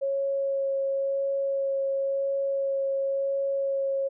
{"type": "tone with vibrato", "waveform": "sine", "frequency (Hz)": 548, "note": "C#5", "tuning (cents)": -20, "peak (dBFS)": -24, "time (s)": [0.01, 4.09], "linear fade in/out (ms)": 20, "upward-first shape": "sine", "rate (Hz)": 0.95, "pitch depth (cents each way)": 9, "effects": []}